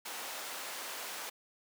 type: high-pass noise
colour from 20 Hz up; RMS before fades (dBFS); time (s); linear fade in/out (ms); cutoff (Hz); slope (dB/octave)
pink; -42; 0.05-1.3; 10; 650; 12
effects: none